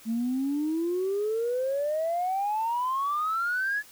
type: exponential sweep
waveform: sine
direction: up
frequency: 220.2 to 1721 Hz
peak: -24 dBFS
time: 0.05-3.83 s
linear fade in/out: 50 ms
effects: tanh soft clip ceiling -21 dBFS + white hiss -52 dBFS RMS until 3.91 s